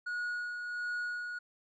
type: tone with tremolo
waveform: triangle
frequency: 1452 Hz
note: F#6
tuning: 33 cents flat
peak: -31 dBFS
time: 0.06-1.39 s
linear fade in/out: 10 ms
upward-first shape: sine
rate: 1.4 Hz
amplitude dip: 40%
effects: resampled to 16000 Hz